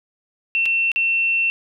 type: tone with dropouts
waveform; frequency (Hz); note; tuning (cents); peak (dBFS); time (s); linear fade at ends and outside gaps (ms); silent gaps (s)
sine; 2700; E7; +41; -16; 0.55-1.5; 0; 0.656-0.66 / 0.917-0.96
effects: none